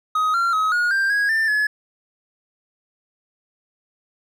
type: tone with pitch steps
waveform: triangle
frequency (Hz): 1258 / 1375 / 1273 / 1441 / 1583 / 1651 / 1786 / 1704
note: D#6 / F6 / D#6 / F#6 / G6 / G#6 / A6 / G#6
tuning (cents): +19 / -27 / +39 / -46 / +17 / -11 / +25 / +44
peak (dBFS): -15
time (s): 0.15-1.67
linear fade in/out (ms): 5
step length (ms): 190
effects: none